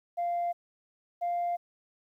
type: tone pair in turn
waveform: sine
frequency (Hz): 695 / 697.9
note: F5 / F5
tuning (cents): -9 / -1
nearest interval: unison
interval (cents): 8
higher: second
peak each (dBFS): -26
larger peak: neither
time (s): 0.17-0.53 / 1.21-1.57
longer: neither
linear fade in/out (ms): 20
effects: tanh soft clip ceiling -25 dBFS + 11-bit